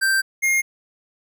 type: tone pair in turn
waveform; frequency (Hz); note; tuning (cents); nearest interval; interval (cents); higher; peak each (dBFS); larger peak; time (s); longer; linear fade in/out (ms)
square; 1568 / 2132; G6 / C7; 0 / +32; perfect fourth; 532; second; -17; neither; 0.01-0.22 / 0.42-0.62; first; 20
effects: none